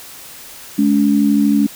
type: tone pair together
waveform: sine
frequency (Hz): 211.9 / 284.7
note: G#3 / C#4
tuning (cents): +35 / +46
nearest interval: perfect fourth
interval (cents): 511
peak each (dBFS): -13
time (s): 0.78-1.67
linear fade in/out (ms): 10
effects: white hiss -36 dBFS RMS until 1.75 s

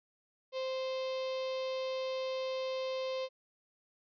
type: tone with notch filter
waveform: sawtooth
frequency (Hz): 522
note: C5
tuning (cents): -4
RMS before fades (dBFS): -36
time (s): 0.52-3.29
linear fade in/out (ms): 50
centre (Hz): 1500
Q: 0.72
effects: resampled to 11025 Hz

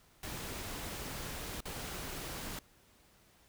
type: noise with dropouts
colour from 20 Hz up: pink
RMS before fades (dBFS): -42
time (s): 0.23-2.59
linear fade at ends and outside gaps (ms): 2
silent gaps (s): 1.606-1.654
effects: pink hiss -65 dBFS RMS until 3.48 s

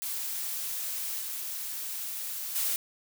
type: noise with level steps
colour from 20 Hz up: blue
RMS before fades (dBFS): -34 / -36 / -29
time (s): 0.02-2.76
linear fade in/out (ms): 0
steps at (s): 1.2 / 2.55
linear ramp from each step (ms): 10
effects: none

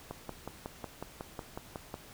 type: click train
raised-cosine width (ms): 1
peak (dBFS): -24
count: 11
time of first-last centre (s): 0.11-1.942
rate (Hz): 5.46
effects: pink hiss -53 dBFS RMS until 2.13 s

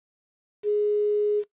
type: tone with quantisation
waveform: sine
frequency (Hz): 416.9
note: G#4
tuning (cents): +7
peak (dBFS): -20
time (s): 0.63-1.44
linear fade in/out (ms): 50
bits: 8
effects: noise-tail reverb RT60 0.1 s tail -17 dB re dry + resampled to 8000 Hz

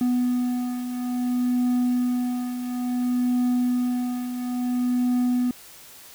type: beating tone pair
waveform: triangle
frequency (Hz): 246.9 / 247.48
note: B3 / B3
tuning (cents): 0 / +4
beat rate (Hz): 0.58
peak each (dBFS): -27 / -20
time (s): 0.01-5.51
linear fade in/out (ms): 2
effects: white hiss -46 dBFS RMS until 6.14 s

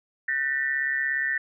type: tone cluster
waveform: sine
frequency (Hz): 1508 / 1795 / 1932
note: F#6 / A6 / B6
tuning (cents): +32 / +34 / -39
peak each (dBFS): -34 / -25 / -29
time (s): 0.28-1.38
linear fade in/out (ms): 5
effects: none

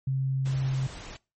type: tone with pitch glide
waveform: sine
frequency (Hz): 133.6 to 132.6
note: C3 to C3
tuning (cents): +36 to +23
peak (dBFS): -24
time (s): 0.07-0.87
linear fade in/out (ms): 5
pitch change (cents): -13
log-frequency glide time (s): 0.62-0.71
type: noise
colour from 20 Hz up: pink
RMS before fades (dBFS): -42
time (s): 0.45-1.17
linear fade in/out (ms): 10
effects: noise-tail reverb RT60 0.3 s tail -24 dB re dry + MP3 32 kbps

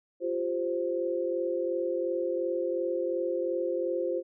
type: chord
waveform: sine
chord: F suspended second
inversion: none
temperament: equal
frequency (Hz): 349.2 / 392 / 523.3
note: F4 / G4 / C5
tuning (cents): 0 / 0 / 0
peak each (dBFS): -31 / -35 / -30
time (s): 0.2-4.23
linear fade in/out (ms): 50
effects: none

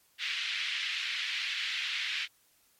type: band-pass noise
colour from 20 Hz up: white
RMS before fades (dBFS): -34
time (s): 0.18-2.28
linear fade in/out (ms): 50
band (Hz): 1900 to 3500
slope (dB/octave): 24
effects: white hiss -67 dBFS RMS until 2.79 s + MP3 64 kbps

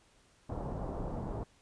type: low-pass noise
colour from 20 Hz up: pink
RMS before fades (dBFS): -38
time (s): 0.49-1.44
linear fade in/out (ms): 10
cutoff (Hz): 920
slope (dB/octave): 24
effects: pink hiss -66 dBFS RMS until 1.61 s + resampled to 22050 Hz

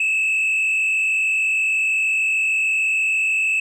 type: tone with frequency modulation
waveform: sine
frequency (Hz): 2607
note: E7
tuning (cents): -20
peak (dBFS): -14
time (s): 0-3.6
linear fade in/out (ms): 5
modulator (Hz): 46.4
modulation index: 1.4
effects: tanh soft clip ceiling -16 dBFS

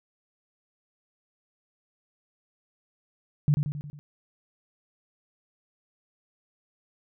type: tone with echo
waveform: sine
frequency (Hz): 146.6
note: D3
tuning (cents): -3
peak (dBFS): -17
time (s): 3.48-3.54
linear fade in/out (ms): 0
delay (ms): 90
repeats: 5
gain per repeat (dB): -5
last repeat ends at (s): 3.99
effects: none

